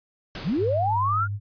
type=noise with exponential decay; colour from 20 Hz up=pink; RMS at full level=-33 dBFS; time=0.35-1.23 s; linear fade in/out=2 ms; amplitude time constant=190 ms
type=linear sweep; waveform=sine; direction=up; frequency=102.7 to 1443 Hz; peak=-21 dBFS; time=0.43-1.28 s; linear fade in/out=50 ms
type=tone with vibrato; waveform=sine; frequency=101.6 Hz; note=G#2; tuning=38 cents flat; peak=-26 dBFS; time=0.57-1.4 s; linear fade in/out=50 ms; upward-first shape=square; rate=4 Hz; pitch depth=15 cents each way
effects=resampled to 11025 Hz